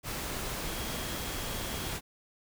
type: tone in noise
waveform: sine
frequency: 3281 Hz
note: G#7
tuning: 22 cents flat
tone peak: -47 dBFS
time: 0.64-1.96 s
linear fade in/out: 50 ms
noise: pink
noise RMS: -36 dBFS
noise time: 0.03-2.01 s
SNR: -14 dB
effects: none